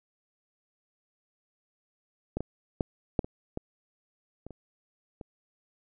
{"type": "clicks", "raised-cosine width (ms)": 2, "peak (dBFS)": [-17, -19, -13, -10, -25, -19, -28, -30, -27], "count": 9, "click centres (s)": [2.37, 2.406, 2.808, 3.192, 3.245, 3.574, 4.466, 4.507, 5.212], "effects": []}